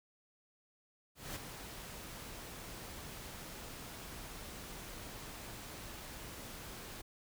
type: noise with ADSR envelope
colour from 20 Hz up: pink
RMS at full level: -41 dBFS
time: 1.15-7.02 s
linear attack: 210 ms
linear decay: 8 ms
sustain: -7 dB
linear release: 13 ms
effects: none